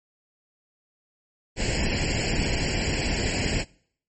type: noise with comb filter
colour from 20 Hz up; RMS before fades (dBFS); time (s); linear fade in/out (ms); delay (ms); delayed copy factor
pink; -25; 1.56-3.65; 50; 0.41; +0.85
effects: noise-tail reverb RT60 0.6 s tail -24 dB re dry + MP3 32 kbps